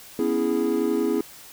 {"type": "chord", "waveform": "triangle", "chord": "C# minor seventh", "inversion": "third", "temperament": "equal", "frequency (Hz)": [246.9, 277.2, 329.6, 415.3], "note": ["B3", "C#4", "E4", "G#4"], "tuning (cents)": [0, 0, 0, 0], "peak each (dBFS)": [-25, -26, -23, -23], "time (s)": [0.19, 1.21], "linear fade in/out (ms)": 2, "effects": ["white hiss -45 dBFS RMS until 1.52 s"]}